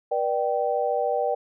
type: tone cluster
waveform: sine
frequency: 482.4 / 596 / 777 Hz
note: B4 / D5 / G5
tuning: -41 / +25 / -16 cents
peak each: -26 dBFS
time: 0.11-1.35 s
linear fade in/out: 10 ms
effects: none